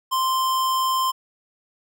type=tone; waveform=square; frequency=1044 Hz; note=C6; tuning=4 cents flat; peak=-20 dBFS; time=0.11-1.12 s; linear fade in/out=20 ms; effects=none